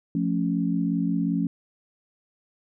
sine chord, F augmented, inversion none, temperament equal, 174.61 / 220 / 277.2 Hz, F3 / A3 / C#4, 0 / 0 / 0 cents, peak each -25 / -28 / -26 dBFS, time 0.15-1.47 s, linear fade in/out 2 ms, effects none

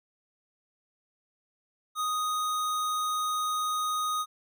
square tone, 1244.5 Hz, D#6, in tune, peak -28 dBFS, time 1.95-4.26 s, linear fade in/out 50 ms, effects none

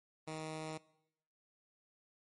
10% pulse tone, 157.2 Hz, D#3, 18 cents sharp, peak -33 dBFS, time 0.27-0.78 s, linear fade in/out 10 ms, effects noise-tail reverb RT60 0.8 s tail -21 dB re dry + MP3 48 kbps

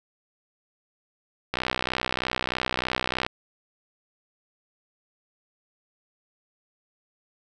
click train, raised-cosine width 0.3 ms, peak -9 dBFS, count 110, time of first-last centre 1.54-3.265 s, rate 63.2 Hz, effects none

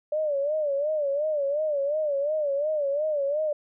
sine tone with vibrato, 587.3 Hz, D5, in tune, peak -23 dBFS, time 0.12-3.53 s, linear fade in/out 5 ms, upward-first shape sine, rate 2.8 Hz, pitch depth 110 cents each way, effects none

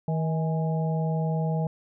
harmonic tone with a mistuned harmonic, 159.5 Hz, D#3, 43 cents sharp, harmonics 1 / 3 / 4 / 5, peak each -24 / -35 / -35 / -36 dBFS, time 0.08-1.67 s, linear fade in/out 2 ms, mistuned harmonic 5, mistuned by +57 cents, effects none

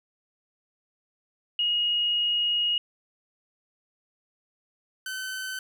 sine / sawtooth tone pair in turn, 2879 / 1525.1 Hz, F#7 / G6, -48 / -48 cents, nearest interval major seventh, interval 1100 cents, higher first, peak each -22 / -28 dBFS, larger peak first, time 1.59-2.78 / 5.06-5.59 s, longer first, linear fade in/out 2 ms, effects none

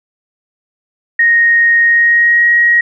sine tone with pitch glide, 1864.7 to 1891.8 Hz, A#6 to A#6, 0 to +25 cents, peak -6 dBFS, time 1.19-2.81 s, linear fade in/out 5 ms, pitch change +25 cents, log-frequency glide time 1.84-2.47 s, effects none

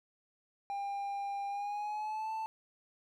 triangle tone with pitch glide, 800 to 882.5 Hz, G5 to A5, +35 to +5 cents, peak -33 dBFS, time 0.7-2.46 s, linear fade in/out 0 ms, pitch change +170 cents, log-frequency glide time 1.48-2.32 s, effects none

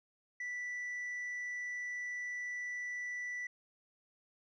sine tone, 1969 Hz, B6, 6 cents flat, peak -35 dBFS, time 0.4-3.47 s, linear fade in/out 5 ms, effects tanh soft clip ceiling -37 dBFS

